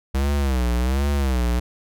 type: tone with vibrato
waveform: square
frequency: 65.41 Hz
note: C2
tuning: in tune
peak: -19 dBFS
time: 0.14-1.6 s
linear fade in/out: 10 ms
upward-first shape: sine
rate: 1.3 Hz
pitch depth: 160 cents each way
effects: none